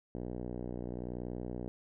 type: tone with low-pass filter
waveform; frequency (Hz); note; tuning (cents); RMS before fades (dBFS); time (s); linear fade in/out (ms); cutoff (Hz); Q
5% pulse; 60.9; B1; -24; -40; 0.15-1.68; 0; 400; 0.83
effects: none